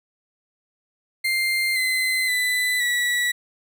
35% pulse tone with pitch steps, 2100 / 2047 / 1995.9 / 1945.8 Hz, C7 / C7 / B6 / B6, +6 / -38 / +18 / -26 cents, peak -18 dBFS, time 1.24-3.32 s, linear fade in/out 10 ms, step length 520 ms, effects none

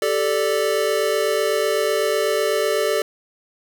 square chord, G suspended second, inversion none, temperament equal, 392 / 440 / 587.3 Hz, G4 / A4 / D5, 0 / 0 / 0 cents, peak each -25 / -22 / -23 dBFS, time 0.02-3.02 s, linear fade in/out 2 ms, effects none

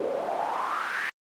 pink noise with band-pass filter sweep, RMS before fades -29 dBFS, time 0-1.1 s, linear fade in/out 5 ms, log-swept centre 460 to 1900 Hz, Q 5.2, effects high-pass 200 Hz 12 dB/octave + Opus 24 kbps

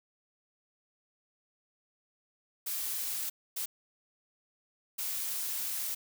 blue noise bursts at uneven times, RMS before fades -35 dBFS, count 3, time 2.66-3.3 / 3.56-3.66 / 4.98-5.95 s, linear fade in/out 10 ms, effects none

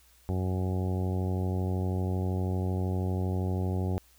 harmonic tone, 92.7 Hz, F#2, 4 cents sharp, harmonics 1 / 2 / 3 / 4 / 5 / 6 / 7 / 8 / 9, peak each -28 / -34 / -39 / -38 / -43 / -46 / -47 / -45 / -47 dBFS, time 0.29-3.98 s, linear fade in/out 0 ms, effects added 60 Hz sine -62 dBFS peak until 4.18 s + white hiss -62 dBFS RMS until 4.18 s

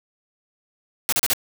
white noise bursts, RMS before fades -20 dBFS, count 4, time 1.09-1.334 s, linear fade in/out 0 ms, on 34 ms, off 36 ms, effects none

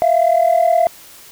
sine tone pair together, 659.3 / 698.5 Hz, E5 / F5, 0 / 0 cents, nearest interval minor second, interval 100 cents, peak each -12 dBFS, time 0.02-0.87 s, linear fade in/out 0 ms, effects tanh soft clip ceiling -6 dBFS + white hiss -41 dBFS RMS until 1.31 s

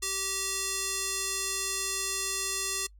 square tone with band-pass filter, 386.8 Hz, G4, 23 cents flat, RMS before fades -32 dBFS, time 0.02-2.87 s, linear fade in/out 10 ms, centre 7600 Hz, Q 1.3, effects noise-tail reverb RT60 0.1 s tail -23 dB re dry + added 50 Hz sine -51 dBFS peak until 2.99 s

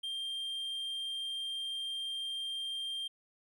triangle tone, 3183 Hz, G7, 26 cents sharp, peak -34 dBFS, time 0.03-3.08 s, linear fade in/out 10 ms, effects none

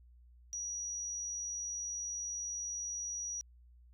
sine tone, 5800 Hz, F#8, 35 cents flat, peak -37 dBFS, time 0.53-3.41 s, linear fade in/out 0 ms, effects added 60 Hz sine -57 dBFS peak until 3.93 s

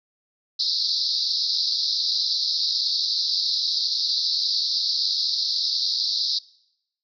pink band-pass noise, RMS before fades -24 dBFS, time 0.59-6.39 s, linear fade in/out 10 ms, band 3900 to 5200 Hz, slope 96 dB/octave, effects noise-tail reverb RT60 0.8 s tail -23 dB re dry

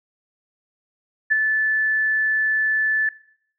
sine tone with ADSR envelope, 1745 Hz, A6, 15 cents flat, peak -12 dBFS, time 1.3-3.09 s, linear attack 21 ms, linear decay 14 ms, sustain -5 dB, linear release 3 ms, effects noise-tail reverb RT60 0.6 s tail -17 dB re dry

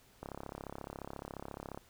click train, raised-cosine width 1 ms, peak -28 dBFS, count 54, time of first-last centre 0.23-1.775 s, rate 34.3 Hz, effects pink hiss -64 dBFS RMS until 1.89 s

